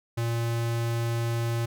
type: tone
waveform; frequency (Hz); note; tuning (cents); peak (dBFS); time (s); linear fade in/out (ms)
square; 116.54; A#2; 0; -26; 0.17-1.66; 10
effects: none